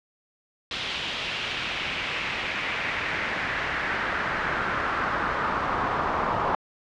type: noise with band-pass filter sweep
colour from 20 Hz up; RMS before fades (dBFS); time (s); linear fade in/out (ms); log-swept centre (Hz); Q
brown; -28; 0.71-6.55; 2; 3400 to 1000; 2.2
effects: low-pass 6000 Hz 12 dB/octave